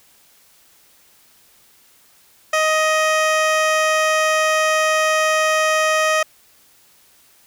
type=tone with low-pass filter; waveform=15% pulse; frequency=626 Hz; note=D#5; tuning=10 cents sharp; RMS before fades=-17 dBFS; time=2.53-6.23 s; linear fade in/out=5 ms; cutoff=10000 Hz; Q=0.59; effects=white hiss -53 dBFS RMS until 7.46 s